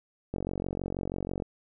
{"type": "click train", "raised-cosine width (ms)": 2, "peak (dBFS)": -19, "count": 51, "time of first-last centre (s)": [0.34, 1.422], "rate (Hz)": 46.2, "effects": []}